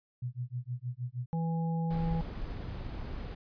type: tone with tremolo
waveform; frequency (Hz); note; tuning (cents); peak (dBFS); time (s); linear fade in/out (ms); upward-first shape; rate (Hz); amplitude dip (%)
sine; 123.47; B2; 0; -31; 0.22-1.26; 5; sine; 6.4; 100
type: harmonic tone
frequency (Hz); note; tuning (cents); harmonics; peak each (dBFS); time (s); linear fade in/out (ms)
164.81; E3; 0; 1 / 3 / 5; -29 / -43 / -41; 1.33-2.21; 0
type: noise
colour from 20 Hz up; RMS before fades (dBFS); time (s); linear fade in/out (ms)
brown; -38; 1.9-3.35; 10
effects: resampled to 11025 Hz